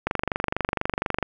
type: click train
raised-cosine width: 0.5 ms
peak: -8 dBFS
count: 29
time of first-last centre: 0.07-1.227 s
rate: 24.2 Hz
effects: none